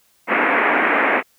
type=band-pass noise; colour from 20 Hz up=white; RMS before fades=-17 dBFS; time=0.27-1.23 s; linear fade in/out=50 ms; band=220 to 2300 Hz; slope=48 dB/octave; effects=white hiss -59 dBFS RMS until 1.38 s